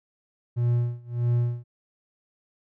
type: tone with tremolo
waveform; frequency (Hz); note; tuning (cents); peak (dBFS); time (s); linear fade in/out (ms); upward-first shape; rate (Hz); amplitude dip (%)
triangle; 120; B2; -49; -17; 0.56-1.64; 20; sine; 1.6; 95
effects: none